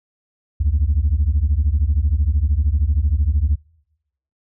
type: beating tone pair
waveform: sine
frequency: 67.1 / 80.1 Hz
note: C2 / E2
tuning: +44 / -49 cents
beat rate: 13 Hz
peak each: -16 dBFS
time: 0.6-3.56 s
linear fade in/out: 10 ms
effects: noise-tail reverb RT60 0.8 s tail -24 dB re dry + tanh soft clip ceiling -10 dBFS